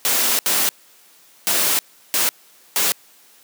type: noise bursts at uneven times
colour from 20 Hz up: white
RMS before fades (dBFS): -18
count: 5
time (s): 0.05-0.39 / 0.46-0.69 / 1.47-1.79 / 2.14-2.29 / 2.76-2.92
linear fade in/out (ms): 0
effects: white hiss -51 dBFS RMS until 3.43 s + high-pass 200 Hz 12 dB/octave